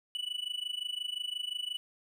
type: tone with amplitude modulation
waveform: triangle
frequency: 2960 Hz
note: F#7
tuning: in tune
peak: -29 dBFS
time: 0.15-1.77 s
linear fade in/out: 0 ms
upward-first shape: sine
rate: 25.7 Hz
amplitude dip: 90%
effects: none